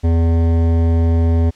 triangle tone with hard clipping, 83.1 Hz, E2, 15 cents sharp, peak -13 dBFS, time 0.03-1.51 s, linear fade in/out 20 ms, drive 18 dB, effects white hiss -51 dBFS RMS until 1.55 s + low-pass 6000 Hz 12 dB/octave

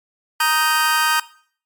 sawtooth chord, Eb major, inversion second, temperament just, 933.4 / 1244.5 / 1555.6 Hz, Bb5 / Eb6 / G6, +2 / 0 / -14 cents, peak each -16 dBFS, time 0.4-1.2 s, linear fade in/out 5 ms, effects noise-tail reverb RT60 0.5 s tail -18 dB re dry + MP3 96 kbps

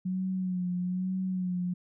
sine tone with vibrato, 183.2 Hz, F#3, 17 cents flat, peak -28 dBFS, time 0.05-1.74 s, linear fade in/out 10 ms, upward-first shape sine, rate 1.1 Hz, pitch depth 43 cents each way, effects none

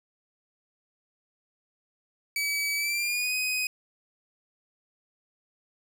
sawtooth tone with pitch glide, 2286 to 2507 Hz, D7 to D#7, -47 to +12 cents, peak -23 dBFS, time 2.36-3.67 s, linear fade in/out 2 ms, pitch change +159 cents, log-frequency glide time 2.76-3.34 s, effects none

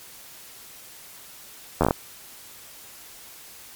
slowing click train, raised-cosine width 1 ms, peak -5 dBFS, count 7, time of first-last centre 1.81-1.909 s, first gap 11 ms, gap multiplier 1.16, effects white hiss -45 dBFS RMS until 3.75 s + MP3 96 kbps

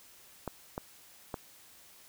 clicks, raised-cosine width 1 ms, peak -21 dBFS, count 3, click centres 0.477 / 0.779 / 1.342 s, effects white hiss -57 dBFS RMS until 2.08 s

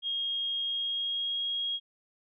sine tone with pitch glide, 3254 to 3279 Hz, G#7 to G#7, -36 to -23 cents, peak -29 dBFS, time 0.02-1.8 s, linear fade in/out 50 ms, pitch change +13 cents, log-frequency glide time 0.62-1.42 s, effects none

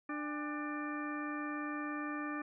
harmonic tone with a mistuned harmonic, 297.1 Hz, D4, 20 cents sharp, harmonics 1 / 2 / 3 / 4 / 5 / 6 / 8, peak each -39 / -50 / -51 / -43 / -51 / -45 / -51 dBFS, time 0.09-2.42 s, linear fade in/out 5 ms, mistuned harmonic 3, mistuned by -150 cents, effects none

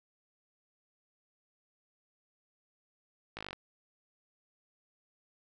slowing click train, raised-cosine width 0.3 ms, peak -24 dBFS, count 9, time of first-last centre 3.37-3.53 s, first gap 18 ms, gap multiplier 1.03, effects none

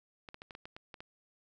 clicks, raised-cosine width 0.3 ms, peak -30 dBFS, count 9, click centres 0.288 / 0.344 / 0.419 / 0.508 / 0.551 / 0.655 / 0.765 / 0.942 / 1.005 s, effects none

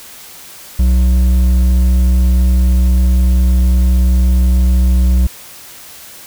triangle tone with hard clipping, 62.4 Hz, B1, 19 cents sharp, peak -9 dBFS, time 0.79-5.27 s, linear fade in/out 5 ms, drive 10 dB, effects white hiss -35 dBFS RMS until 6.26 s

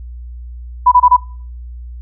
sine tone bursts, 990 Hz, B5, 4 cents sharp, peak -4 dBFS, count 4, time 0.86-1.167 s, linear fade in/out 10 ms, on 58 ms, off 25 ms, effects noise-tail reverb RT60 0.5 s tail -24 dB re dry + added 60 Hz sine -27 dBFS peak until 2.01 s

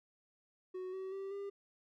triangle tone with pitch steps, 370 / 379.5 / 389.3 / 399.3 Hz, F#4 / F#4 / G4 / G4, 0 / +44 / -12 / +32 cents, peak -38 dBFS, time 0.74-1.5 s, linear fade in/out 10 ms, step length 190 ms, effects none

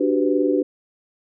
sine chord, G major seventh, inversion second, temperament equal with one note detuned, 293.7 / 370 / 392 / 500.5 Hz, D4 / F#4 / G4 / B4, 0 / 0 / 0 / +23 cents, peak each -20 / -22 / -23 / -23 dBFS, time 0-0.63 s, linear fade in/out 10 ms, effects none

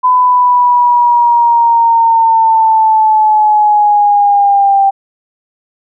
sine linear sweep, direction down, 1008 to 784 Hz, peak -5 dBFS, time 0.03-4.91 s, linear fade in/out 20 ms, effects none

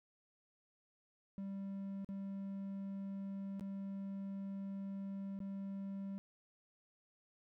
triangle tone with dropouts, 196 Hz, G3, in tune, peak -39 dBFS, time 1.38-6.18 s, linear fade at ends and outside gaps 0 ms, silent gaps 2.046-2.089 / 3.596-3.609 / 5.39-5.403 s, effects none

